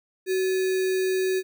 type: tone with sample-and-hold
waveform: sine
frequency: 374.7 Hz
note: F#4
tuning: 22 cents sharp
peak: -21 dBFS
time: 0.26-1.43 s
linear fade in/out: 50 ms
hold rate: 2100 Hz
effects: none